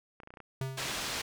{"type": "clicks", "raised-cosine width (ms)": 0.5, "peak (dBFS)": -33, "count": 7, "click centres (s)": [0.202, 0.234, 0.274, 0.305, 0.339, 0.372, 0.403]}
{"type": "tone with exponential decay", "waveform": "square", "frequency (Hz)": 132.8, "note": "C3", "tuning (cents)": 26, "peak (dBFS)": -31, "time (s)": [0.61, 1.12], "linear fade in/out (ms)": 2, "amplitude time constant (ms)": 110}
{"type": "low-pass noise", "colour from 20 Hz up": "white", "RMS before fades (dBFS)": -36, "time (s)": [0.77, 1.22], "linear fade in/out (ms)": 10, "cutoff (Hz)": 5300, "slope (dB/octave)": 12}
{"effects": []}